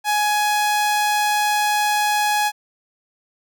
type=tone; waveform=sawtooth; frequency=837 Hz; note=G#5; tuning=13 cents sharp; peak=-13 dBFS; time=0.04-2.52 s; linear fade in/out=50 ms; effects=none